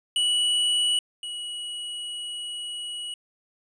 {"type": "tone pair in turn", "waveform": "square", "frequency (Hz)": [2942, 2920], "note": ["F#7", "F#7"], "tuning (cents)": [-11, -24], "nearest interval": "unison", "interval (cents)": 13, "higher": "first", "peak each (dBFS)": [-21, -32], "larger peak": "first", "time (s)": [[0.16, 0.99], [1.23, 3.14]], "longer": "second", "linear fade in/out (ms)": 2, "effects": ["resampled to 22050 Hz"]}